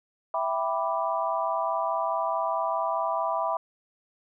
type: chord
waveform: sine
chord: E minor seventh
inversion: none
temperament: equal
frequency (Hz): 659.3 / 784 / 987.8 / 1174.7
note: E5 / G5 / B5 / D6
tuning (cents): 0 / 0 / 0 / 0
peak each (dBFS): -29 / -32 / -29 / -32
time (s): 0.34-3.57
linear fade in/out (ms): 2
effects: none